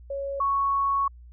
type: tone pair in turn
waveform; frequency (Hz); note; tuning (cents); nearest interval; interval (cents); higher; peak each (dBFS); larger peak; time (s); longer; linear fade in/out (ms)
sine; 554.4 / 1108.8; C#5 / C#6; 0 / 0; octave; 1200; second; -28 / -21; second; 0.1-0.4 / 0.4-1.08; second; 5
effects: added 60 Hz sine -44 dBFS peak until 1.32 s

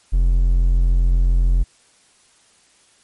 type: tone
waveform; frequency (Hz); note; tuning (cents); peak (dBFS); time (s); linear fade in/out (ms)
triangle; 43.64; F1; -1; -10; 0.12-1.64; 20
effects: white hiss -55 dBFS RMS until 3.03 s + MP3 48 kbps

